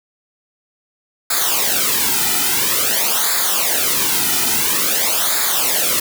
white noise with flanger, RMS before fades -17 dBFS, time 1.3-6 s, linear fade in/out 5 ms, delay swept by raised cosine 0.34 to 1.84 ms, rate 0.49 Hz, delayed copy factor -0.8, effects none

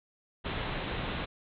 pink low-pass noise, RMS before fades -35 dBFS, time 0.44-1.26 s, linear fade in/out 20 ms, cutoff 3900 Hz, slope 96 dB/octave, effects none

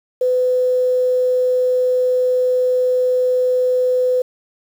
sine tone with quantisation, 504 Hz, B4, 35 cents sharp, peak -13 dBFS, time 0.21-4.22 s, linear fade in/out 5 ms, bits 7, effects none

